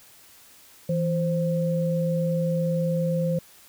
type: tone pair together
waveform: sine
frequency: 165.24 / 523.3 Hz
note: E3 / C5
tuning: +4 / 0 cents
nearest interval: octave + minor sixth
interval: 1996 cents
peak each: -23 / -26 dBFS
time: 0.89-3.39 s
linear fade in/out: 5 ms
effects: white hiss -52 dBFS RMS until 3.68 s